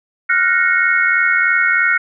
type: chord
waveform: sine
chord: Gb major seventh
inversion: third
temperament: equal with one note detuned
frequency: 1396.9 / 1480 / 1864.7 / 2186 Hz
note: F6 / Gb6 / Bb6 / Db7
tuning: 0 / 0 / 0 / -25 cents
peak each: -17 dBFS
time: 0.29-1.98 s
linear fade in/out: 10 ms
effects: none